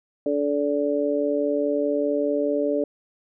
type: harmonic tone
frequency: 144.8 Hz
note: D3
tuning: 24 cents flat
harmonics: 2 / 3 / 4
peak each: -25 / -25 / -24 dBFS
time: 0.26-2.84 s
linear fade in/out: 2 ms
effects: none